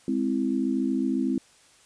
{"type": "chord", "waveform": "sine", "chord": "Ab augmented", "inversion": "none", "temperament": "equal", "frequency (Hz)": [207.7, 261.6, 329.6], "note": ["Ab3", "C4", "E4"], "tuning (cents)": [0, 0, 0], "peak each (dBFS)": [-29, -25, -29], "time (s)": [0.08, 1.38], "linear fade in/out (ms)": 2, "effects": ["white hiss -57 dBFS RMS until 1.85 s", "resampled to 22050 Hz"]}